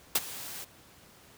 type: noise with ADSR envelope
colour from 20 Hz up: white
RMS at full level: -23 dBFS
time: 0.15-0.65 s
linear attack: 7 ms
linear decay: 34 ms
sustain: -18 dB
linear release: 18 ms
effects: pink hiss -56 dBFS RMS until 1.37 s + high-pass 60 Hz 12 dB/octave